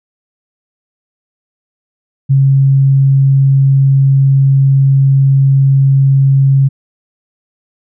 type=tone; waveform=sine; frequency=136.3 Hz; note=C#3; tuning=29 cents flat; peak=-5 dBFS; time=2.29-6.69 s; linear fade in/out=20 ms; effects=none